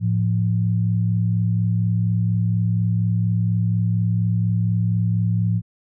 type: tone pair together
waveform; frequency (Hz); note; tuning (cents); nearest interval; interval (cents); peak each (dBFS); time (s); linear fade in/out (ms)
sine; 109.3 / 173.5; A2 / F3; -11 / -11; minor sixth; 800; -18 / -22; 0-5.62; 50
effects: none